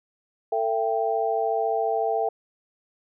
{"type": "tone cluster", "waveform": "sine", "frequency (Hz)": [448.1, 670, 784], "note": ["A4", "E5", "G5"], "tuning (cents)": [32, 28, 0], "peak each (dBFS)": -26, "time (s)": [0.52, 2.29], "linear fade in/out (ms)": 5, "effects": []}